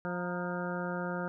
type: harmonic tone with a mistuned harmonic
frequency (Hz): 177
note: F3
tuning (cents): +23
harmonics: 1 / 2 / 3 / 4 / 5 / 7 / 8 / 9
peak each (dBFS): -36 / -41 / -39 / -44 / -43 / -45 / -41 / -47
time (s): 0.05-1.28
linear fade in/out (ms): 0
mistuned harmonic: 5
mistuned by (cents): +76
effects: none

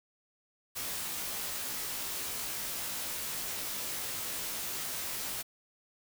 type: noise with comb filter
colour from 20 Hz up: white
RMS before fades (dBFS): -37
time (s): 0.75-5.43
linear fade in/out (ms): 20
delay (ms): 17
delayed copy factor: -0.95
effects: none

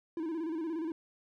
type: tone with vibrato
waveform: triangle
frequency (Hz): 324.4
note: E4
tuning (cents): -28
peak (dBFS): -31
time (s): 0.17-0.92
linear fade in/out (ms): 2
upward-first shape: square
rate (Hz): 17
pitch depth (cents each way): 70
effects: none

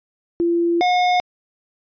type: tone pair in turn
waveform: sine / square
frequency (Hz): 341.2 / 721.6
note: F4 / F#5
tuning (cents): -40 / -44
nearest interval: octave + minor second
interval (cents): 1296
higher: second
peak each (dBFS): -15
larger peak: neither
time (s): 0.4-0.81 / 0.81-1.2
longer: first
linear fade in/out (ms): 0
effects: resampled to 11025 Hz

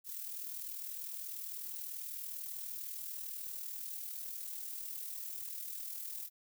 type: noise with amplitude modulation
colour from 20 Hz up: violet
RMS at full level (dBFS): -41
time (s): 0.04-6.3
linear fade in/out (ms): 50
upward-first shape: sine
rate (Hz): 40.1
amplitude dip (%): 50
effects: none

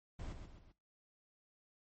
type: noise with echo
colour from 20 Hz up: brown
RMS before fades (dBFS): -44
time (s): 0.19-0.33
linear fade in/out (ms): 5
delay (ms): 130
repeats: 3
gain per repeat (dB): -6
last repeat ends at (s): 0.72
effects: noise-tail reverb RT60 0.3 s tail -21 dB re dry + MP3 32 kbps

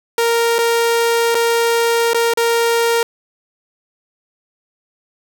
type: tone with dropouts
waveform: sawtooth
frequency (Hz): 465.1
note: A#4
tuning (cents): -4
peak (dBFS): -9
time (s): 0.18-3.03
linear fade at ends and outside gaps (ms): 2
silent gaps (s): 0.584-0.588 / 1.346-1.351 / 2.134-2.145 / 2.337-2.373
effects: none

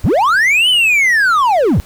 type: linear two-way sweep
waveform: triangle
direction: up then down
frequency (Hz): 49 to 3073 to 49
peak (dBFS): -7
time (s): 0.04-1.8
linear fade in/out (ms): 0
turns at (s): 0.69
effects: pink hiss -41 dBFS RMS until 1.85 s

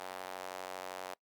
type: tone with high-pass filter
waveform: square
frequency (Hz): 46.29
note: F#1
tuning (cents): +2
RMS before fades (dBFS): -44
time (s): 0-1.14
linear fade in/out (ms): 0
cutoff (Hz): 670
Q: 1.7
effects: noise-tail reverb RT60 0.1 s tail -23 dB re dry + Opus 32 kbps

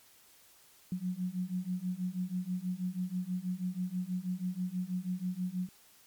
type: beating tone pair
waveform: sine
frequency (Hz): 178.9 / 185.1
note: F3 / F#3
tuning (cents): +42 / +1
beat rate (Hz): 6.2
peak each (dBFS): -36 / -35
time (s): 0.92-5.69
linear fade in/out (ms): 2
effects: white hiss -61 dBFS RMS until 6.06 s + MP3 96 kbps

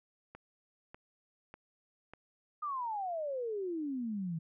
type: click train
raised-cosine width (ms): 0.5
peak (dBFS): -33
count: 4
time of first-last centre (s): 0.35-2.136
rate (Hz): 1.68
type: exponential sweep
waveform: sine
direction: down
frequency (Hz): 1240 to 157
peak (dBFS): -34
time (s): 2.62-4.39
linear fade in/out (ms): 10
effects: none

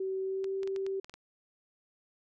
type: tone with pitch glide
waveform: sine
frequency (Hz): 381.4 to 387.2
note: G4 to G4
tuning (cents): -47 to -21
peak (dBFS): -31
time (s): 0-1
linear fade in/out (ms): 5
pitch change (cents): +26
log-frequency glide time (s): 0.21-0.53
type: clicks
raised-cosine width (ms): 0.2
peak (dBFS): -29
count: 8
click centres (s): 0.443 / 0.632 / 0.675 / 0.762 / 0.865 / 1.045 / 1.096 / 1.14
effects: none

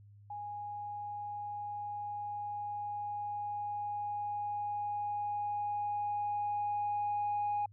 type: tone with level ramp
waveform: sine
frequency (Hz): 826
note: G#5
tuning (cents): -10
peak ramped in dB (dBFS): -39 to -29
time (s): 0.3-7.66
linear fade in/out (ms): 5
effects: tanh soft clip ceiling -27 dBFS + added 102 Hz sine -54 dBFS peak until 7.72 s

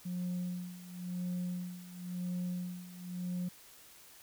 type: tone with tremolo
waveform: sine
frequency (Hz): 179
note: F3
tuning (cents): +43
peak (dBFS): -31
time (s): 0.05-3.49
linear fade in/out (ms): 10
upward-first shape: sine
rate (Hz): 0.96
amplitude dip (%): 85
effects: tanh soft clip ceiling -32 dBFS + white hiss -57 dBFS RMS until 4.22 s

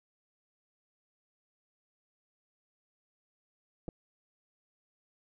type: clicks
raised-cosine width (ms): 2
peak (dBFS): -27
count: 2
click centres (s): 3.882 / 3.888
effects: none

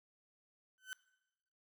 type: tone with exponential growth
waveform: 35% pulse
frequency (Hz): 1521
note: F#6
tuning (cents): +47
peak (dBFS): -37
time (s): 0.78-0.93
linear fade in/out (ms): 0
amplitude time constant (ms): 31
effects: noise-tail reverb RT60 1.0 s tail -21 dB re dry

